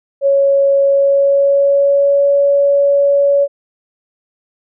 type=tone with pitch glide; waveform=sine; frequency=554.4 to 563.8 Hz; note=C#5 to C#5; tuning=0 to +29 cents; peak=-8 dBFS; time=0.21-3.48 s; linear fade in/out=50 ms; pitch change=+29 cents; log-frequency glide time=0.82-2.28 s; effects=none